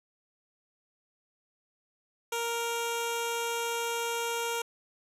10% pulse tone with notch filter, 466.2 Hz, A#4, in tune, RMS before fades -32 dBFS, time 2.32-4.62 s, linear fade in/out 5 ms, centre 1800 Hz, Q 1.9, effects resampled to 32000 Hz

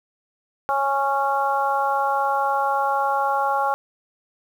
harmonic tone, 276.1 Hz, C#4, 7 cents flat, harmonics 2 / 3 / 4 / 5, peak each -27 / -21 / -25 / -27 dBFS, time 0.69-3.74 s, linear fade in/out 0 ms, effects 8-bit

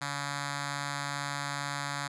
5% pulse tone with notch filter, 142.3 Hz, C#3, 46 cents sharp, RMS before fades -35 dBFS, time 0.01-2.08 s, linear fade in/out 10 ms, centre 410 Hz, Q 0.52, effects resampled to 22050 Hz

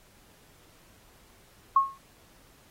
sine tone with exponential decay, 1088 Hz, C#6, 33 cents flat, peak -14 dBFS, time 1.76-1.98 s, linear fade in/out 5 ms, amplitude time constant 47 ms, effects pink hiss -59 dBFS RMS until 2.7 s + AAC 48 kbps

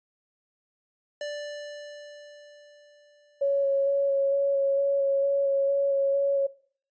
square tone with exponential decay, 587.3 Hz, D5, in tune, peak -31 dBFS, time 1.21-4.2 s, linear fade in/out 2 ms, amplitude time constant 650 ms
sine tone with vibrato, 554.4 Hz, C#5, in tune, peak -21 dBFS, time 3.41-6.47 s, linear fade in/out 10 ms, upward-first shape square, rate 2.2 Hz, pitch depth 10 cents each way
effects noise-tail reverb RT60 0.5 s tail -19 dB re dry + resampled to 16000 Hz

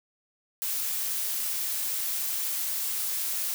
blue noise, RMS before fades -30 dBFS, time 0.62-3.54 s, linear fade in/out 0 ms, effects none

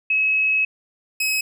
sine / sawtooth tone pair in turn, 2569 / 2555 Hz, E7 / D#7, -45 / +45 cents, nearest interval unison, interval 10 cents, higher first, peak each -16 dBFS, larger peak neither, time 0.1-0.65 / 1.2-1.41 s, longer first, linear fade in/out 5 ms, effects none

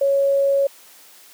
sine tone, 554.4 Hz, C#5, in tune, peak -14 dBFS, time 0.01-0.67 s, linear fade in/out 5 ms, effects white hiss -47 dBFS RMS until 1.33 s + high-pass 300 Hz 12 dB/octave

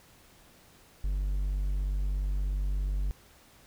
triangle tone, 48.5 Hz, G1, 18 cents flat, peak -25 dBFS, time 1.04-3.11 s, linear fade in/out 0 ms, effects pink hiss -58 dBFS RMS until 3.66 s

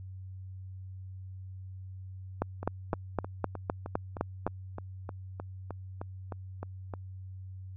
two click trains, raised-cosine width 1 ms, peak -14 / -24 dBFS, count 9 / 15, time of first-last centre 2.42-4.466 / 2.63-6.938 s, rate 3.91 / 3.25 Hz, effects added 94 Hz sine -41 dBFS peak until 7.76 s

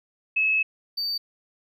sine / triangle tone pair in turn, 2587 / 4601 Hz, E7 / D8, -33 / -36 cents, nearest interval minor seventh, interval 997 cents, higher second, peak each -19 / -24 dBFS, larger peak first, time 0.36-0.63 / 0.97-1.18 s, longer first, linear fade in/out 10 ms, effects none

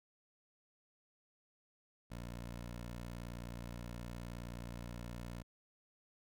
15% pulse tone, 59.1 Hz, A#1, 24 cents sharp, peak -38 dBFS, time 2.1-5.43 s, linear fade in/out 20 ms, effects none

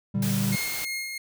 triangle chord, G minor, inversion first, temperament just, 117.6 / 147 / 196 Hz, Bb2 / D3 / G3, +16 / +2 / 0 cents, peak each -27 / -28 / -23 dBFS, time 0.14-0.56 s, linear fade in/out 10 ms
white noise, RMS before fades -33 dBFS, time 0.22-0.85 s, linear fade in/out 5 ms
sawtooth tone with tremolo, 2143 Hz, C7, 41 cents sharp, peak -25 dBFS, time 0.52-1.18 s, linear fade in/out 5 ms, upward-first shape sine, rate 3 Hz, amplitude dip 40%
effects none

